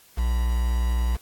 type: tone with quantisation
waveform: triangle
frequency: 59.5 Hz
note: A#1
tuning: 36 cents sharp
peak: -18 dBFS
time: 0.17-1.17 s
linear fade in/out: 20 ms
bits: 6
effects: white hiss -54 dBFS RMS until 1.21 s + AAC 64 kbps